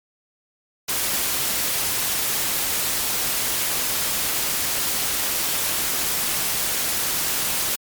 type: noise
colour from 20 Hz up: white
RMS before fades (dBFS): -23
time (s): 0.88-7.76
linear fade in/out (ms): 10
effects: MP3 96 kbps